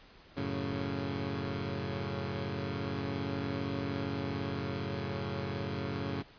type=chord; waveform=15% pulse; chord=F# minor; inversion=none; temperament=equal; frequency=92.5 / 110 / 138.59 Hz; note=F#2 / A2 / C#3; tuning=0 / 0 / 0 cents; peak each=-32 / -33 / -31 dBFS; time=0.36-6.23 s; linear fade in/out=20 ms; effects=pink hiss -57 dBFS RMS until 6.38 s + resampled to 11025 Hz